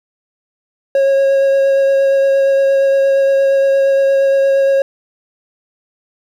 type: tone with vibrato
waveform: triangle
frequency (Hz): 546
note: C#5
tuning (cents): -26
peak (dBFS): -7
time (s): 0.95-4.82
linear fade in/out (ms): 2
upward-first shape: sine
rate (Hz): 8.6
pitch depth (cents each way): 10
effects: 8-bit